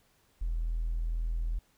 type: tone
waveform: triangle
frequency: 41.08 Hz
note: E1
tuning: 5 cents flat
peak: -25 dBFS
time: 0.41-1.59 s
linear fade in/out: 10 ms
effects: tanh soft clip ceiling -26 dBFS + pink hiss -68 dBFS RMS until 1.77 s